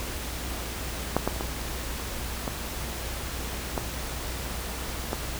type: clicks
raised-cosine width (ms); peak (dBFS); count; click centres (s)
1; -7 / -10 / -20 / -16 / -14 / -12 / -13; 7; 1.166 / 1.276 / 1.363 / 1.409 / 2.478 / 3.778 / 5.131
effects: added 60 Hz sine -36 dBFS peak until 5.39 s + pink hiss -35 dBFS RMS until 5.39 s